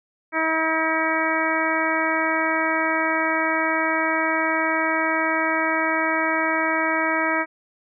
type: harmonic tone with a mistuned harmonic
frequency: 320.1 Hz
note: D#4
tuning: 49 cents sharp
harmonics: 1 / 2 / 3 / 4 / 5 / 6 / 7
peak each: -27 / -27 / -27 / -27 / -27 / -27 / -27 dBFS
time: 0.32-7.46 s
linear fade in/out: 50 ms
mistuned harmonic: 7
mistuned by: +15 cents
effects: none

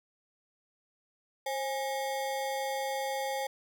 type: ring-modulated tone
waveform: square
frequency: 679 Hz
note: F5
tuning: 49 cents flat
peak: -29 dBFS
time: 1.46-3.47 s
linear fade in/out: 5 ms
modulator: 146 Hz
effects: none

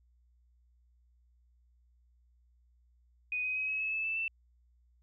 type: tone with pitch steps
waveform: sine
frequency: 2489 / 2514 / 2538 / 2563 / 2589 / 2614 / 2640 / 2666 Hz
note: D#7 / D#7 / D#7 / E7 / E7 / E7 / E7 / E7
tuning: 0 / +17 / +34 / -49 / -32 / -15 / +2 / +19 cents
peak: -31 dBFS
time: 3.32-4.28 s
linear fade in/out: 2 ms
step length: 120 ms
effects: added 60 Hz sine -64 dBFS peak until 5.02 s

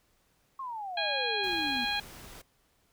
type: exponential sweep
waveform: sine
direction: down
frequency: 1100 to 233.1 Hz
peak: -35 dBFS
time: 0.59-1.85 s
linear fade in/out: 5 ms
type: harmonic tone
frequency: 821 Hz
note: G#5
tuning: 20 cents flat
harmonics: 1 / 2 / 3 / 4 / 5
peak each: -35 / -35 / -35 / -35 / -35 dBFS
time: 0.97-2 s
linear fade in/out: 5 ms
type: noise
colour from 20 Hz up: pink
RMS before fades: -48 dBFS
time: 1.43-2.42 s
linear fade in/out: 10 ms
effects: pink hiss -70 dBFS RMS until 2.92 s

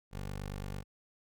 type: tone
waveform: 15% pulse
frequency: 49 Hz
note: G1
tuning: in tune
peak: -32 dBFS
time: 0.11-0.84 s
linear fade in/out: 50 ms
effects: none

